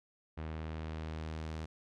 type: tone with low-pass filter sweep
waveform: sawtooth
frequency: 79 Hz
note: D#2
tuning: 27 cents sharp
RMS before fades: -41 dBFS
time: 0.37-1.66 s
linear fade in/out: 10 ms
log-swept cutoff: 2500 to 6300 Hz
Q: 0.81
effects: none